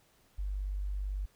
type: tone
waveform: sine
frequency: 49 Hz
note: G1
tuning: in tune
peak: -32 dBFS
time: 0.38-1.26 s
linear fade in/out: 10 ms
effects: pink hiss -67 dBFS RMS until 1.35 s